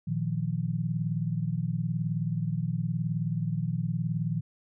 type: chord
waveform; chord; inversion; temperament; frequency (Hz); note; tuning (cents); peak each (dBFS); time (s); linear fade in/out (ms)
sine; Bb suspended fourth; none; equal; 116.54 / 155.56 / 174.61; Bb2 / Eb3 / F3; 0 / 0 / 0; -32 / -30 / -32; 0.07-4.41; 10
effects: none